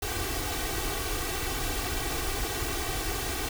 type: noise with comb filter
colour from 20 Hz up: pink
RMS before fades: -31 dBFS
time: 0.02-3.49 s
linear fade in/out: 5 ms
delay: 2.6 ms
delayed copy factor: +1
effects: none